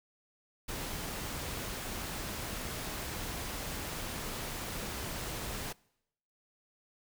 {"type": "noise", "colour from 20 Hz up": "pink", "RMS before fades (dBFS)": -39, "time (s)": [0.68, 5.73], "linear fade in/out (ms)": 10, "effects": ["noise-tail reverb RT60 0.8 s tail -24 dB re dry"]}